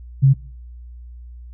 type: tone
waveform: sine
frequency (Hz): 135.6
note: C#3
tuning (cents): -38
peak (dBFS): -8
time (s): 0.22-0.34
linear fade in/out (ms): 20
effects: noise-tail reverb RT60 0.5 s tail -22 dB re dry + added 60 Hz sine -35 dBFS peak until 1.53 s